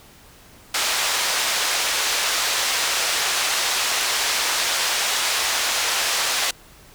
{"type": "band-pass noise", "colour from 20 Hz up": "white", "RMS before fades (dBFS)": -22, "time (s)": [0.74, 6.51], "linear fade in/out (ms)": 5, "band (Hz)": [610, 6000], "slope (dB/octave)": 12, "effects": ["pink hiss -48 dBFS RMS until 6.94 s"]}